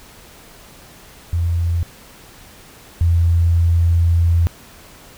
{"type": "tone pair in turn", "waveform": "sine", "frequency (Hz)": [85.1, 84.73], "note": ["F2", "E2"], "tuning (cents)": [-44, 48], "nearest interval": "unison", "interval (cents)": 8, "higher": "first", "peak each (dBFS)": [-15, -11], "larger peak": "second", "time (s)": [[1.33, 1.83], [3.01, 4.47]], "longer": "second", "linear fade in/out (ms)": 0, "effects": ["pink hiss -43 dBFS RMS until 5.17 s"]}